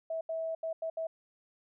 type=tone bursts at uneven times; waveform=sine; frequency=650 Hz; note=E5; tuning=24 cents flat; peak=-32 dBFS; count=5; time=0.1-0.21 / 0.29-0.55 / 0.63-0.73 / 0.82-0.9 / 0.97-1.07 s; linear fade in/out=5 ms; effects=none